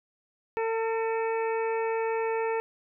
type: harmonic tone with a mistuned harmonic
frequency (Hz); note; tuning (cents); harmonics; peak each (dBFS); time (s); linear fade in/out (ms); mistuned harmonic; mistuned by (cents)
450.4; A4; +40; 1 / 2 / 3 / 4 / 5 / 6; -27 / -32 / -41 / -40 / -42 / -43; 0.57-2.6; 0; 6; -77
effects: none